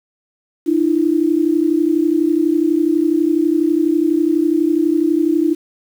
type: tone pair together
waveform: sine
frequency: 304.2 / 336.3 Hz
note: D#4 / E4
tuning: -39 / +35 cents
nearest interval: major second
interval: 174 cents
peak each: -15 dBFS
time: 0.66-5.55 s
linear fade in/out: 20 ms
effects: 7-bit